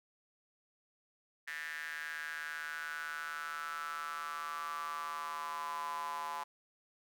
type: tone with high-pass filter sweep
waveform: square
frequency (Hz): 77.78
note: D#2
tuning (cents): 0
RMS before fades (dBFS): -41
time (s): 1.47-6.44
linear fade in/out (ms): 10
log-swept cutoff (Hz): 1800 to 940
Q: 7.9
effects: none